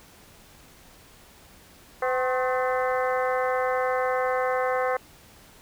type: harmonic tone with a mistuned harmonic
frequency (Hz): 254.9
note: C4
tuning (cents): -45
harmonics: 2 / 3 / 4 / 5 / 6 / 7 / 8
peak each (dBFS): -25 / -29 / -31 / -33 / -35 / -36 / -37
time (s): 2.02-4.97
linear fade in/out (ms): 5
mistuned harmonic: 4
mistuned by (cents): +80
effects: pink hiss -52 dBFS RMS until 5.61 s